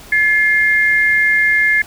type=tone pair together; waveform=sine; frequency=1721.5 / 2116 Hz; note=A6 / C7; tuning=-38 / +19 cents; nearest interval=major third; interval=357 cents; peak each=-13 dBFS; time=0.12-1.82 s; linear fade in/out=5 ms; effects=pink hiss -38 dBFS RMS until 1.86 s